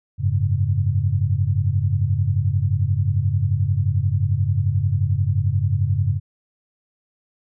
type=chord; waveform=sine; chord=F# suspended second; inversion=none; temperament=equal; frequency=92.5 / 103.83 / 138.59 Hz; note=F#2 / G#2 / C#3; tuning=0 / 0 / 0 cents; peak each=-21 / -20 / -23 dBFS; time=0.18-6.2 s; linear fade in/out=50 ms; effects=none